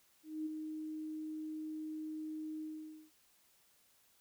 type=tone with ADSR envelope; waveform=sine; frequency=311.1 Hz; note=D#4; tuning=in tune; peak=-35 dBFS; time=0.23-3.11 s; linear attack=230 ms; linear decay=15 ms; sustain=-5 dB; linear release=500 ms; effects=white hiss -70 dBFS RMS until 4.2 s